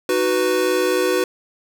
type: chord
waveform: square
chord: B major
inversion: first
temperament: equal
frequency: 311.1 / 370 / 493.9 Hz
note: D#4 / F#4 / B4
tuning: 0 / 0 / 0 cents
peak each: -26 / -20 / -21 dBFS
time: 0.09-1.24 s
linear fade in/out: 2 ms
effects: none